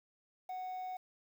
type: tone with quantisation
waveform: triangle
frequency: 740 Hz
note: F#5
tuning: in tune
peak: -37 dBFS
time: 0.49-0.97 s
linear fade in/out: 5 ms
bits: 10
effects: none